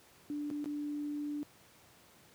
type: tone with dropouts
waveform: sine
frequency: 293.7 Hz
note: D4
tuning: in tune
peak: -35 dBFS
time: 0.3-1.43 s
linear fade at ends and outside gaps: 0 ms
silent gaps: 0.502-0.511 / 0.643-0.658 s
effects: pink hiss -61 dBFS RMS until 2.34 s + high-pass 100 Hz 12 dB/octave